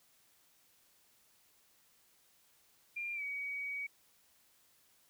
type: tone with pitch glide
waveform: sine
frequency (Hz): 2394 to 2260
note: D7 to C#7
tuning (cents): +33 to +33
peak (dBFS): -37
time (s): 2.96-3.87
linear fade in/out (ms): 10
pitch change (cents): -100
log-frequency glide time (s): 3.14-3.23
effects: white hiss -69 dBFS RMS until 5.09 s